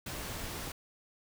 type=noise; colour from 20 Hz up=pink; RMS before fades=-40 dBFS; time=0.06-0.72 s; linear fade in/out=5 ms; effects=none